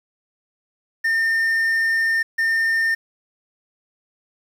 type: tone bursts at uneven times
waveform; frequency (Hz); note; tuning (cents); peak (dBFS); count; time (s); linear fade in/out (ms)
triangle; 1812; A#6; -50; -15; 2; 1.04-2.23 / 2.38-2.95; 10
effects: 8-bit